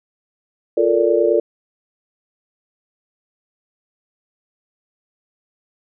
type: chord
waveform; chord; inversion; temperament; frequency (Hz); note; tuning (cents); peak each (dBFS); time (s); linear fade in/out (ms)
sine; Bb major seventh; second; just; 349.6 / 437 / 466.2 / 582.7; F4 / A4 / Bb4 / D5; +2 / -12 / 0 / -14; -18; 0.77-1.4; 5
effects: none